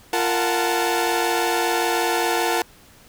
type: tone cluster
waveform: sawtooth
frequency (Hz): 346 / 459.6 / 739 / 874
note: F4 / A#4 / F#5 / A5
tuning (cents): -16 / -25 / -2 / -12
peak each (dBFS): -21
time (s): 0.13-2.62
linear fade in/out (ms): 2
effects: pink hiss -50 dBFS RMS until 3.08 s